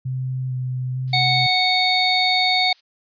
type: tone with vibrato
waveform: sine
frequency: 128.5 Hz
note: C3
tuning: 31 cents flat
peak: -22 dBFS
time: 0.05-1.47 s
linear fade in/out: 10 ms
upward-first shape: square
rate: 1.1 Hz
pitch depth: 13 cents each way
type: noise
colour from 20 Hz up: violet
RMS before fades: -39 dBFS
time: 1.07-2.81 s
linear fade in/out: 10 ms
type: harmonic tone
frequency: 740 Hz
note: F#5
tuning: in tune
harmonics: 1 / 3 / 5 / 6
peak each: -21 / -21 / -21 / -21 dBFS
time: 1.13-2.73 s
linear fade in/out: 5 ms
effects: resampled to 11025 Hz